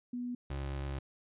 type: tone pair in turn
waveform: sine / 30% pulse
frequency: 244.9 / 68.72 Hz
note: B3 / C#2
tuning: -14 / -14 cents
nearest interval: octave + minor seventh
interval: 2200 cents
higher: first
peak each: -35 / -33 dBFS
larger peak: second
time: 0.13-0.35 / 0.5-0.99 s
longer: second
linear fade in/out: 5 ms
effects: resampled to 8000 Hz